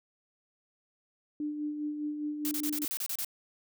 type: tone with tremolo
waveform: sine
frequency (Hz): 298.2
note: D4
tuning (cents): +27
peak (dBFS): -30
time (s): 1.4-2.85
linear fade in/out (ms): 2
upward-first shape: sine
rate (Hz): 4.9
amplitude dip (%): 45
type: noise bursts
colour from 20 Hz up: blue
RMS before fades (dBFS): -34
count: 9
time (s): 2.45-3.247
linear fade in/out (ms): 0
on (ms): 61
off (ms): 31
effects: none